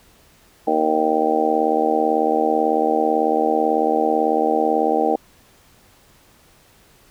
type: harmonic tone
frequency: 78.1 Hz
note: D#2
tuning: 7 cents sharp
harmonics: 3 / 4 / 5 / 6 / 7 / 8 / 9 / 10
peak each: -28 / -23 / -30 / -21 / -27 / -24 / -29 / -20 dBFS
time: 0.67-5.16 s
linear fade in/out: 5 ms
effects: pink hiss -53 dBFS RMS until 7.1 s